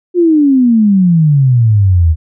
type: exponential sweep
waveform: sine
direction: down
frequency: 362.5 to 77 Hz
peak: -5 dBFS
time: 0.14-2.16 s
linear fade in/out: 50 ms
effects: none

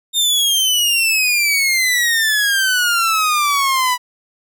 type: exponential sweep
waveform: sawtooth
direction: down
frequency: 3673 to 978 Hz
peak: -10 dBFS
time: 0.13-3.98 s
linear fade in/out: 50 ms
effects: none

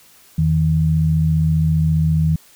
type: tone pair together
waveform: sine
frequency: 83.6 / 158.46 Hz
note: E2 / D#3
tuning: +25 / +32 cents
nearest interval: major seventh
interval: 1107 cents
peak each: -19 / -14 dBFS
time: 0.38-2.36 s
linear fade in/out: 5 ms
effects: white hiss -49 dBFS RMS until 2.55 s

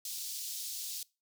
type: high-pass noise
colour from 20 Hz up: pink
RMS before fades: -40 dBFS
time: 0.05-1.03 s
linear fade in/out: 2 ms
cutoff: 4000 Hz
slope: 24 dB/octave
effects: noise-tail reverb RT60 0.3 s tail -24 dB re dry

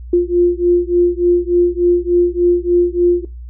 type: beating tone pair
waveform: sine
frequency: 349.2 / 352.6 Hz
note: F4 / F4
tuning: 0 / +17 cents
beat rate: 3.4 Hz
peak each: -13 dBFS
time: 0.13-3.25 s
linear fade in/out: 5 ms
effects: noise-tail reverb RT60 0.2 s tail -18 dB re dry + added 60 Hz sine -28 dBFS peak until 3.49 s

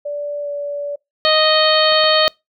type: tone with pitch glide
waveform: sine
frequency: 582 to 576.3 Hz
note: D5 to D5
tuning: -16 to -33 cents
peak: -21 dBFS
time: 0.05-0.96 s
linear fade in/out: 10 ms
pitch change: -17 cents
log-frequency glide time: 0.42-0.48 s
type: harmonic tone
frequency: 622.3 Hz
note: D#5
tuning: in tune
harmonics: 1 / 2 / 3 / 4 / 5 / 6 / 7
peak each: -15 / -19 / -22 / -26 / -19 / -21 / -18 dBFS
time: 1.25-2.28 s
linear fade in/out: 0 ms
type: clicks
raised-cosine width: 0.5 ms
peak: -18 dBFS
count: 2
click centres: 1.922 / 2.04 s
effects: noise-tail reverb RT60 0.2 s tail -25 dB re dry

